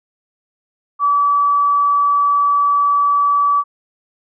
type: tone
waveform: sine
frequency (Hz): 1149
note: D6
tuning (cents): -38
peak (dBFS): -11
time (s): 0.99-3.64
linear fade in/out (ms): 50
effects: none